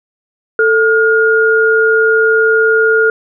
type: tone pair together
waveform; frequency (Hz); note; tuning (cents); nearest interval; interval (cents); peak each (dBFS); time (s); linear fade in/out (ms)
sine; 443.3 / 1423.7; A4 / F6; +13 / +33; octave + minor sixth; 2020; -10; 0.59-3.1; 2
effects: none